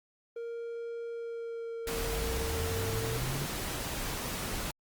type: tone with pitch glide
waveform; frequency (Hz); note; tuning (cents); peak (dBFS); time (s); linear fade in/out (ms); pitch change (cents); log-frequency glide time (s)
triangle; 466.2 to 450.1; A#4 to A4; 0 to +39; -34; 0.36-3.18; 5; -61; 1.09-2.93
type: noise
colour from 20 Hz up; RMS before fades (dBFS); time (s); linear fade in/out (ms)
pink; -36; 1.87-4.71; 2
type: linear sweep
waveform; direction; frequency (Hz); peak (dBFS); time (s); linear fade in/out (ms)
triangle; up; 33.7 to 145.6; -32; 1.95-3.47; 50
effects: Opus 32 kbps